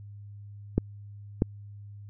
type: clicks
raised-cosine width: 3 ms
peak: -9 dBFS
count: 2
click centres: 0.78 / 1.421 s
effects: added 102 Hz sine -42 dBFS peak until 2.09 s